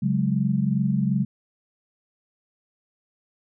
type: chord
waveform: sine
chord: C# suspended fourth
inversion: none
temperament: equal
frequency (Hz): 138.59 / 185 / 207.7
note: C#3 / F#3 / G#3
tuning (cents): 0 / 0 / 0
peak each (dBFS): -24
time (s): 0.02-1.25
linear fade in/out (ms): 10
effects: none